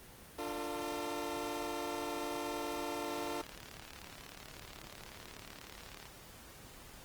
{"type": "chord", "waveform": "20% pulse", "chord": "D minor", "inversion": "none", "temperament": "equal with one note detuned", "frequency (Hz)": [293.7, 349.2, 451.1], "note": ["D4", "F4", "A4"], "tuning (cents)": [0, 0, 43], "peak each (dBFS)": -37, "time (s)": [0.38, 3.42], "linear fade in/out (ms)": 10}
{"type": "click train", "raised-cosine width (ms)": 0.2, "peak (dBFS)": -30, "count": 109, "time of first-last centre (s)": [3.08, 6.055], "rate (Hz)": 36.3}
{"effects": ["pink hiss -54 dBFS RMS until 7.04 s", "Opus 24 kbps"]}